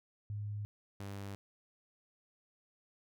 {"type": "tone pair in turn", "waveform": ["sine", "sawtooth"], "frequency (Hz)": [103.83, 99.57], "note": ["G#2", "G2"], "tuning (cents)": [0, 28], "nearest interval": "minor second", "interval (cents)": 72, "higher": "first", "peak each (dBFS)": [-37, -38], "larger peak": "first", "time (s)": [[0.3, 0.65], [1, 1.35]], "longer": "neither", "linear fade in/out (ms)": 0, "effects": []}